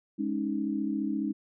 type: chord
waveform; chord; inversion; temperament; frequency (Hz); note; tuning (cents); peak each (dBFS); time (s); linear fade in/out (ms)
sine; Ab suspended fourth; none; just; 207.7 / 276.9 / 311.5; Ab3 / Db4 / Eb4; 0 / -2 / +2; -32; 0.18-1.33; 20
effects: none